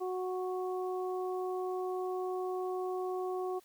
harmonic tone, 368.7 Hz, F#4, 6 cents flat, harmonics 1 / 2 / 3, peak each -34 / -40 / -44 dBFS, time 0-3.6 s, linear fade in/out 20 ms, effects white hiss -65 dBFS RMS until 3.64 s

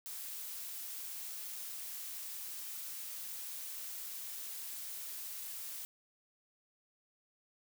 blue noise, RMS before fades -44 dBFS, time 0.06-5.85 s, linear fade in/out 0 ms, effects none

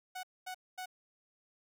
sawtooth tone bursts, 740 Hz, F#5, in tune, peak -36 dBFS, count 3, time 0.15-0.859 s, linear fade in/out 10 ms, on 83 ms, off 230 ms, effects none

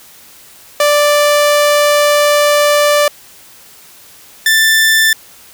sawtooth tone pair in turn, 587.3 / 1770.6 Hz, D5 / A6, 0 / +10 cents, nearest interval octave + perfect fifth, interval 1910 cents, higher second, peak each -4 dBFS, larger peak neither, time 0.8-3.08 / 4.46-5.13 s, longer first, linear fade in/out 2 ms, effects white hiss -40 dBFS RMS until 5.53 s

